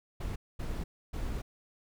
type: noise bursts at uneven times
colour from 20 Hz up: brown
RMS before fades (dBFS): -35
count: 3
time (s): 0.2-0.36 / 0.59-0.84 / 1.13-1.42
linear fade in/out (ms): 10
effects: none